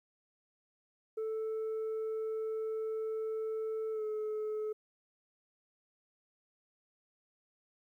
sine tone with pitch glide, 440 to 429.2 Hz, A4 to A4, 0 to -43 cents, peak -31 dBFS, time 1.17-4.73 s, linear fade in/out 10 ms, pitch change -43 cents, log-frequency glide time 3.92-4.03 s, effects tanh soft clip ceiling -33 dBFS + 12-bit

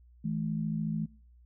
sine tone pair together, 160.99 / 214.9 Hz, E3 / A3, -41 / -41 cents, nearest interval perfect fourth, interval 500 cents, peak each -32 / -32 dBFS, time 0.24-1.06 s, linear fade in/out 10 ms, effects noise-tail reverb RT60 0.5 s tail -23 dB re dry + added 60 Hz sine -55 dBFS peak until 1.45 s

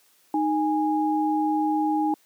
sine tone pair together, 309.2 / 825.5 Hz, D#4 / G#5, -11 / -11 cents, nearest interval octave + perfect fourth, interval 1700 cents, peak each -22 / -24 dBFS, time 0.34-2.14 s, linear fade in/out 2 ms, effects white hiss -61 dBFS RMS until 2.25 s + high-pass 200 Hz 12 dB/octave

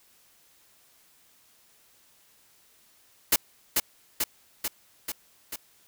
white noise with echo, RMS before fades -20 dBFS, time 3.32-3.36 s, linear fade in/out 5 ms, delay 440 ms, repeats 5, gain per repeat -3 dB, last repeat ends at 5.56 s, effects white hiss -61 dBFS RMS until 5.87 s

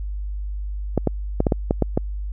clicks, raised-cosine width 2 ms, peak -4 dBFS, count 8, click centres 0.977 / 1.073 / 1.404 / 1.468 / 1.522 / 1.709 / 1.823 / 1.975 s, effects added 50 Hz sine -25 dBFS peak until 2.32 s

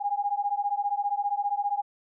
sine beating tone pair, 807 / 822 Hz, G#5 / G#5, -50 / -18 cents, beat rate 15 Hz, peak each -28 dBFS, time 0-1.82 s, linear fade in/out 20 ms, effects none

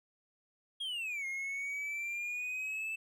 triangle exponential two-way sweep, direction down then up, 3313 to 2133 to 2645 Hz, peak -34 dBFS, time 0.8-2.96 s, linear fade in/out 10 ms, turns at 1.26 s, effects none

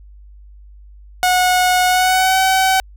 sawtooth tone with pitch glide, 730 to 760.1 Hz, F#5 to F#5, -24 to +46 cents, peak -8 dBFS, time 1.23-2.8 s, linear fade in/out 0 ms, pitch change +70 cents, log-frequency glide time 1.87-2.38 s, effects added 50 Hz sine -38 dBFS peak until 2.96 s

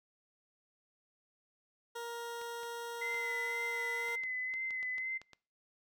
20% pulse tone, 469.6 Hz, A#4, 13 cents sharp, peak -35 dBFS, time 1.95-4.16 s, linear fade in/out 10 ms
clicks, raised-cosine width 0.2 ms, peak -34 dBFS, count 11, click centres 2.415 / 2.633 / 3.144 / 4.086 / 4.236 / 4.539 / 4.707 / 4.829 / 4.982 / 5.216 / 5.333 s
sine tone with vibrato, 2042 Hz, C7, 43 cents flat, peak -35 dBFS, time 3.01-5.18 s, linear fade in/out 10 ms, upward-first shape sine, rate 2 Hz, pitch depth 27 cents each way
effects noise-tail reverb RT60 0.4 s tail -23 dB re dry

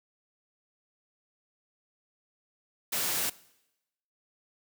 white noise, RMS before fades -30 dBFS, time 2.92-3.3 s, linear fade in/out 10 ms, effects noise-tail reverb RT60 0.9 s tail -21 dB re dry + high-pass 100 Hz 12 dB/octave

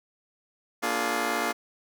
10% pulse chord, Bb dominant seventh, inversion none, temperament just, 233.1 / 291.4 / 349.6 / 419.5 Hz, Bb3 / D4 / F4 / Ab4, 0 / -13 / +2 / +17 cents, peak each -24 dBFS, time 0.82-1.53 s, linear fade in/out 20 ms, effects none

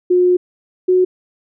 sine tone pair in turn, 360 / 367.1 Hz, F#4 / F#4, -47 / -14 cents, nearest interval unison, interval 33 cents, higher second, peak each -9 dBFS, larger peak neither, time 0.1-0.37 / 0.88-1.05 s, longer first, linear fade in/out 10 ms, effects none

